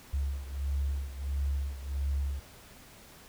sine beating tone pair, 69 / 70.5 Hz, C#2 / C#2, -7 / +30 cents, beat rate 1.5 Hz, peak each -31 / -35 dBFS, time 0.13-2.4 s, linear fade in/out 10 ms, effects pink hiss -53 dBFS RMS until 3.28 s

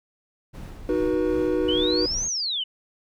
brown noise with tremolo, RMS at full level -35 dBFS, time 0.53-2.29 s, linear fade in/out 20 ms, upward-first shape sine, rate 2.6 Hz, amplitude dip 40%
triangle chord, B major, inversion first, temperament equal with one note detuned, 311.1 / 370 / 483.7 Hz, D#4 / F#4 / B4, 0 / 0 / -36 cents, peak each -23 dBFS, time 0.89-2.06 s, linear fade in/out 2 ms
sine exponential two-way sweep, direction up then down, 2918 to 6580 to 2918 Hz, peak -24 dBFS, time 1.68-2.64 s, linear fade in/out 10 ms, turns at 2.27 s
effects none

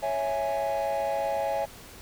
triangle chord, C# minor, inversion none, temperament equal, 554.4 / 659.3 / 830.6 Hz, C#5 / E5 / G#5, 0 / 0 / 0 cents, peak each -27 dBFS, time 0.02-1.66 s, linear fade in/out 20 ms, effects tanh soft clip ceiling -20 dBFS + pink hiss -47 dBFS RMS until 2.01 s

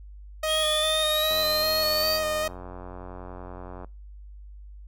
sawtooth tone with vibrato, 620 Hz, D#5, 6 cents flat, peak -21 dBFS, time 0.43-2.48 s, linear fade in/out 5 ms, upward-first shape square, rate 2.5 Hz, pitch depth 15 cents each way
square linear sweep, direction up, 3205 to 4662 Hz, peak -25 dBFS, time 0.46-2.2 s, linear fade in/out 50 ms
click train, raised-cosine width 1 ms, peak -26 dBFS, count 231, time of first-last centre 1.31-3.846 s, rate 90.7 Hz
effects noise-tail reverb RT60 0.3 s tail -24 dB re dry + added 50 Hz sine -41 dBFS peak until 4.87 s

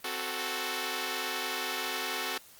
5% pulse chord, F# diminished, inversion second, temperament equal, 261.6 / 370 / 440 Hz, C4 / F#4 / A4, 0 / 0 / 0 cents, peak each -28 / -24 / -24 dBFS, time 0.04-2.38 s, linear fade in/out 5 ms, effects white hiss -55 dBFS RMS until 2.59 s + Opus 32 kbps

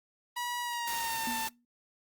sawtooth tone with pitch glide, 968 to 892.8 Hz, B5 to A5, -35 to +25 cents, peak -29 dBFS, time 0.36-1.48 s, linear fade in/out 10 ms, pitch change -140 cents, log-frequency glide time 0.61-1.32 s
white noise, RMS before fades -39 dBFS, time 0.87-1.49 s, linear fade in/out 5 ms
sine tone with exponential decay, 239.8 Hz, A#3, 49 cents sharp, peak -33 dBFS, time 1.27-1.65 s, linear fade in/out 2 ms, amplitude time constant 82 ms
effects noise-tail reverb RT60 0.2 s tail -25 dB re dry + Opus 32 kbps

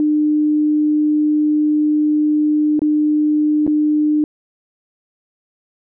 sine tone with dropouts, 301.6 Hz, D4, 46 cents sharp, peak -12 dBFS, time 0-4.24 s, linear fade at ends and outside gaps 1 ms, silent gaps 2.793-2.818 / 3.666-3.676 s, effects none

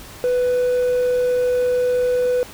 triangle tone, 496.3 Hz, B4, 8 cents sharp, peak -13 dBFS, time 0.24-2.43 s, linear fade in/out 0 ms, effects tanh soft clip ceiling -9 dBFS + pink hiss -39 dBFS RMS until 2.53 s

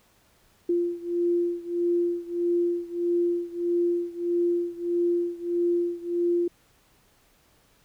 sine beating tone pair, 346.3 / 347.9 Hz, F4 / F4, -15 / -7 cents, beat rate 1.6 Hz, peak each -25 / -27 dBFS, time 0.69-6.48 s, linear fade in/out 5 ms, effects pink hiss -62 dBFS RMS until 7.84 s

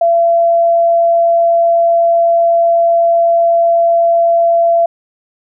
sine tone, 677 Hz, E5, 46 cents sharp, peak -7 dBFS, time 0.01-4.86 s, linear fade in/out 5 ms, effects none

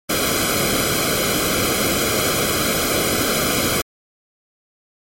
pink noise with comb filter, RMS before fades -19 dBFS, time 0.09-3.82 s, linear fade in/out 10 ms, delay 1.1 ms, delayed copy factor -1, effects MP3 64 kbps

